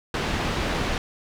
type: low-pass noise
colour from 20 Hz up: pink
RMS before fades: -26 dBFS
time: 0.14-0.98 s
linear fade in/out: 2 ms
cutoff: 3800 Hz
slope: 12 dB/octave
effects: none